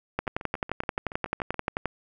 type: two click trains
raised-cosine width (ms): 0.5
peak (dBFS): -11 / -23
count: 20 / 10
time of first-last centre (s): 0.19-1.857 / 0.27-1.543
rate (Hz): 11.4 / 7.07
effects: none